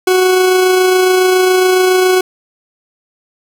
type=tone with amplitude modulation; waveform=40% pulse; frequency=370 Hz; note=F#4; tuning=in tune; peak=-6 dBFS; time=0.07-2.21 s; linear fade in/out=5 ms; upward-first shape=sine; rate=27.2 Hz; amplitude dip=25%; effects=none